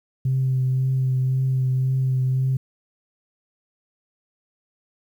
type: tone with vibrato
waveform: sine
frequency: 130.5 Hz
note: C3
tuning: 4 cents flat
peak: -17 dBFS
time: 0.25-2.57 s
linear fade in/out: 5 ms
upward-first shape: triangle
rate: 1.9 Hz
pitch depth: 21 cents each way
effects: tanh soft clip ceiling -14 dBFS + 9-bit